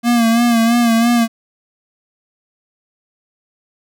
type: tone with vibrato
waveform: square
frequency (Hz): 233.1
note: A#3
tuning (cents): 0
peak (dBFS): -11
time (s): 0.03-1.28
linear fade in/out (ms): 50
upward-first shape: sine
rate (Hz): 3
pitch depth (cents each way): 51
effects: none